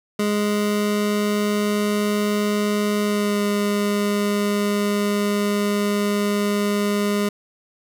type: tone with pitch glide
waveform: 25% pulse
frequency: 207.7 to 205 Hz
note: G#3 to G#3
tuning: 0 to -22 cents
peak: -15 dBFS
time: 0.19-7.29 s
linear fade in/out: 5 ms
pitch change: -22 cents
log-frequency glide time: 3.03-3.42 s
effects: none